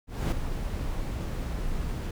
brown noise with ADSR envelope, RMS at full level -23 dBFS, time 0.07-2.11 s, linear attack 250 ms, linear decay 4 ms, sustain -8 dB, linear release 4 ms, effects none

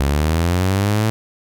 sawtooth linear sweep, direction up, 67.1 to 111.4 Hz, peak -11 dBFS, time 0-1.1 s, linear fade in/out 0 ms, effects none

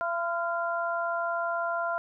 sine tone cluster, 679 / 1019 / 1387 Hz, F5 / C6 / F6, -49 / -46 / -12 cents, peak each -30 / -34 / -31 dBFS, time 0.01-1.98 s, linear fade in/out 0 ms, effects none

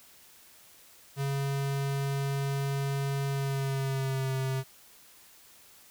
square tone with pitch glide, 138.59 to 132.56 Hz, C#3 to C3, 0 to +23 cents, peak -29 dBFS, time 1.16-4.64 s, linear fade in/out 50 ms, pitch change -77 cents, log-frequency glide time 3.28-4.33 s, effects white hiss -56 dBFS RMS until 5.9 s

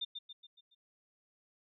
sine tone with echo, 3610 Hz, A7, 44 cents sharp, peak -34 dBFS, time 0.01-0.05 s, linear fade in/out 10 ms, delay 140 ms, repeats 5, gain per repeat -6 dB, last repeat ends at 0.75 s, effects none

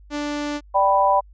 sawtooth tone, 293.3 Hz, D4, 2 cents flat, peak -20 dBFS, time 0.1-0.61 s, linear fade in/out 50 ms
sine chord, G major, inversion second, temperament equal with one note detuned, 587.3 / 779.5 / 987.8 Hz, D5 / G5 / B5, 0 / -10 / 0 cents, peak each -20 / -19 / -17 dBFS, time 0.74-1.21 s, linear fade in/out 20 ms
effects added 50 Hz sine -44 dBFS peak until 1.33 s + resampled to 16000 Hz

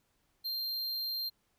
square tone, 4179 Hz, C8, 3 cents flat, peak -34 dBFS, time 0.44-1.3 s, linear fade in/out 20 ms, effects pink hiss -75 dBFS RMS until 1.58 s

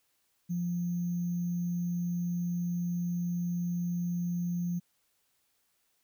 sine tone with sample-and-hold, 174.61 Hz, F3, in tune, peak -29 dBFS, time 0.49-4.8 s, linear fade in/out 20 ms, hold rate 6300 Hz, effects white hiss -74 dBFS RMS until 6.03 s

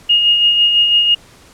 sine tone with tremolo, 2855 Hz, F7, 37 cents sharp, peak -7 dBFS, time 0.09-1.15 s, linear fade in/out 10 ms, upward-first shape sine, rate 6 Hz, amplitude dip 40%, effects pink hiss -44 dBFS RMS until 1.53 s + low-pass 10000 Hz 12 dB/octave

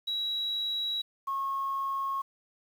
sine tone pair in turn, 3883 / 1089.6 Hz, B7 / C#6, -30 / -30 cents, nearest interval octave + minor seventh, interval 2200 cents, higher first, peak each -28 dBFS, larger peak neither, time 0.07-1.02 / 1.27-2.22 s, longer neither, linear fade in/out 10 ms, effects tanh soft clip ceiling -24 dBFS + 9-bit

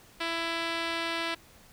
5% pulse tone with low-pass filter, 332.6 Hz, E4, 16 cents sharp, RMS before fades -32 dBFS, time 0.2-1.35 s, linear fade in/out 10 ms, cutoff 5400 Hz, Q 0.74, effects pink hiss -56 dBFS RMS until 1.72 s

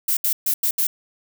violet noise bursts at uneven times, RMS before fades -20 dBFS, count 5, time 0.08-0.17 / 0.24-0.33 / 0.46-0.54 / 0.63-0.71 / 0.78-0.87 s, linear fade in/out 5 ms, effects none

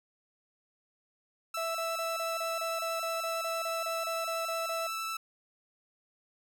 sawtooth tone with vibrato, 1320 Hz, E6, 2 cents sharp, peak -30 dBFS, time 1.54-5.17 s, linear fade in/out 5 ms, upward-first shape triangle, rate 11 Hz, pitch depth 10 cents each way
triangle tone bursts, 659.3 Hz, E5, in tune, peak -32 dBFS, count 16, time 1.57-4.87 s, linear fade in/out 5 ms, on 180 ms, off 28 ms
effects none

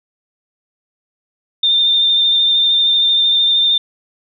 sine tone with vibrato, 3605 Hz, A7, 41 cents sharp, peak -10 dBFS, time 1.63-3.78 s, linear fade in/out 5 ms, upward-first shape sine, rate 13 Hz, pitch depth 20 cents each way, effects none

